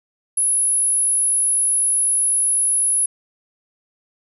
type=tone; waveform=sine; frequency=10548 Hz; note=E9; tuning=in tune; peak=-15 dBFS; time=0.37-3.06 s; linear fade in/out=5 ms; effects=none